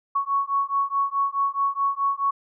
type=beating tone pair; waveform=sine; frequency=1108.7 / 1113.4 Hz; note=C#6 / C#6; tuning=0 / +7 cents; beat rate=4.7 Hz; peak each=-24 dBFS; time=0.15-2.31 s; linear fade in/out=10 ms; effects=none